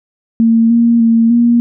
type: tone with pitch steps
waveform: sine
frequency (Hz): 227.8 / 233.7 / 228.6 / 236.8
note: A#3 / A#3 / A#3 / A#3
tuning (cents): -40 / +5 / -34 / +27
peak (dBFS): -6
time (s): 0.4-1.6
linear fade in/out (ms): 0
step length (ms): 300
effects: none